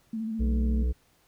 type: tone with vibrato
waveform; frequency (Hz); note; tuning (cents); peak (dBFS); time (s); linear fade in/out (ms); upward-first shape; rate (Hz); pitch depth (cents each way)
sine; 221.9; A3; +15; -29; 0.13-0.83; 5; square; 14; 32
type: harmonic tone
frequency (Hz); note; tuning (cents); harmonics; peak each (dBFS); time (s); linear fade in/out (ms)
61.6; B1; -4; 1 / 3 / 5 / 7 / 8; -23 / -41 / -45 / -43 / -50; 0.39-0.93; 20
effects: pink hiss -65 dBFS RMS until 1.27 s